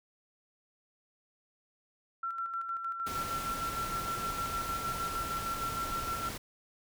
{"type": "tone with tremolo", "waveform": "sine", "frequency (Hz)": 1354, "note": "E6", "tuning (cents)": 46, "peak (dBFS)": -32, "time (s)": [2.23, 6.29], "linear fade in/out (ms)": 5, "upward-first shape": "square", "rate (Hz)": 6.5, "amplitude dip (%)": 45}
{"type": "noise", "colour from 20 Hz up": "pink", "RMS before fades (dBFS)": -40, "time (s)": [3.06, 6.38], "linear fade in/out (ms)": 10}
{"effects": []}